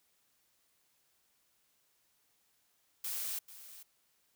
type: noise with echo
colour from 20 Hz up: blue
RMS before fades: -38 dBFS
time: 3.04-3.39 s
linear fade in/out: 5 ms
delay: 440 ms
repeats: 1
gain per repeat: -14 dB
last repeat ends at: 3.83 s
effects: white hiss -74 dBFS RMS until 4.35 s